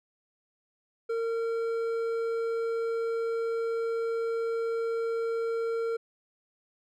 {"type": "tone with hard clipping", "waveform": "triangle", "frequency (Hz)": 457.9, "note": "A#4", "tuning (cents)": -31, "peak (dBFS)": -29, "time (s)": [1.09, 5.97], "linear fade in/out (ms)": 10, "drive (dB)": 10, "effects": []}